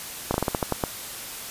slowing click train, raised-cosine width 1 ms, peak -8 dBFS, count 9, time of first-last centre 0.31-0.838 s, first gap 32 ms, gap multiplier 1.2, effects white hiss -36 dBFS RMS until 1.5 s + resampled to 32000 Hz

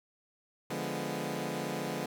15% pulse chord, D diminished seventh, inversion none, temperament equal, 146.83 / 174.61 / 207.7 / 246.9 Hz, D3 / F3 / Ab3 / Cb4, 0 / 0 / 0 / 0 cents, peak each -33 dBFS, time 0.7-2.06 s, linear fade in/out 5 ms, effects none

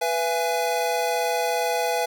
square chord, E major, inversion second, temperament equal with one note detuned, 493.9 / 676.2 / 830.6 Hz, B4 / E5 / G#5, 0 / +44 / 0 cents, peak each -27 dBFS, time 0.01-2.06 s, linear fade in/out 10 ms, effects none

